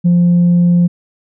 sine tone, 174.61 Hz, F3, in tune, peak -5 dBFS, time 0.04-0.88 s, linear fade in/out 20 ms, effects tanh soft clip ceiling -5 dBFS

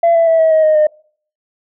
sine tone with pitch steps, 677 / 665.4 / 653.9 / 642.7 / 631.7 / 620.8 / 610.1 Hz, E5 / E5 / E5 / E5 / D#5 / D#5 / D#5, +46 / +16 / -14 / -44 / +26 / -4 / -34 cents, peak -6 dBFS, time 0.03-0.87 s, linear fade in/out 5 ms, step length 120 ms, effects noise-tail reverb RT60 0.5 s tail -25 dB re dry + tanh soft clip ceiling -5 dBFS

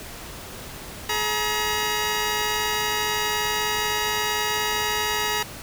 10% pulse tone pair together, 424.5 / 953 Hz, G#4 / A#5, +38 / +38 cents, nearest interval octave + major second, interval 1400 cents, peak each -18 / -16 dBFS, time 1.09-5.43 s, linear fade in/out 5 ms, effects pink hiss -38 dBFS RMS until 5.62 s

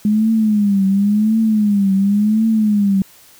sine tone with vibrato, 207.7 Hz, G#3, in tune, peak -11 dBFS, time 0.05-3.02 s, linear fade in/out 2 ms, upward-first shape triangle, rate 0.93 Hz, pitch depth 140 cents each way, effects white hiss -46 dBFS RMS until 3.39 s

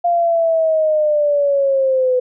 sine linear sweep, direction down, 698.5 to 500 Hz, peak -12 dBFS, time 0.04-2.2 s, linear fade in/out 10 ms, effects none

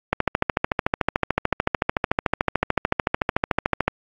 click train, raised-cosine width 0.5 ms, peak -3 dBFS, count 52, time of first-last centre 0.13-3.88 s, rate 13.6 Hz, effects AAC 64 kbps

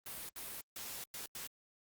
white noise bursts at uneven times, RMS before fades -45 dBFS, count 5, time 0.06-0.29 / 0.36-0.61 / 0.76-1.04 / 1.14-1.26 / 1.35-1.47 s, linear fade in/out 2 ms, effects Opus 32 kbps

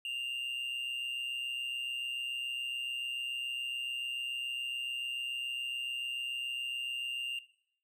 triangle tone with amplitude modulation, 2794 Hz, F7, in tune, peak -31 dBFS, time 0.05-7.39 s, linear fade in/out 2 ms, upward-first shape sine, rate 127 Hz, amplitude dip 55%, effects noise-tail reverb RT60 0.7 s tail -18 dB re dry

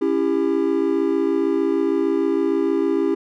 triangle chord, C# diminished, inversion none, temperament just, 277.2 / 332.6 / 399.1 Hz, C#4 / E4 / G4, 0 / +16 / +31 cents, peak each -21 / -19 / -19 dBFS, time 0.01-3.15 s, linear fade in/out 10 ms, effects none

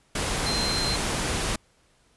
sine tone in noise, 4130 Hz, C8, 23 cents flat, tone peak -27 dBFS, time 0.46-0.96 s, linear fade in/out 5 ms, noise pink, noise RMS -27 dBFS, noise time 0.15-1.56 s, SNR -3 dB, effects pink hiss -63 dBFS RMS until 2.16 s + resampled to 24000 Hz

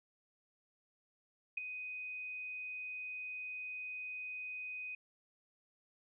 sine tone with ADSR envelope, 2500 Hz, D#7, 8 cents sharp, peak -31 dBFS, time 1.57-4.95 s, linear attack 8 ms, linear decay 8 ms, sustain -10 dB, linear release 4 ms, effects none

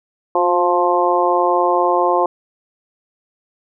harmonic tone with a mistuned harmonic, 175.8 Hz, F3, 12 cents sharp, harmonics 2 / 3 / 4 / 5 / 6, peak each -19 / -19 / -19 / -19 / -19 dBFS, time 0.35-2.26 s, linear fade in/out 2 ms, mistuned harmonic 2, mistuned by +27 cents, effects none

